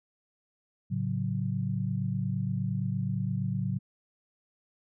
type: chord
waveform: sine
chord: F# minor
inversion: first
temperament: equal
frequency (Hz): 110 / 138.59 / 185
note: A2 / C#3 / F#3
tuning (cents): 0 / 0 / 0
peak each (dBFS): -32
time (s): 0.9-3.79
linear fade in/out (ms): 20
effects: none